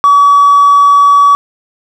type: tone with hard clipping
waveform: sine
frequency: 1139 Hz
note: C#6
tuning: 47 cents sharp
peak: -3 dBFS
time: 0.04-1.35 s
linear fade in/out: 0 ms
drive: 1 dB
effects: none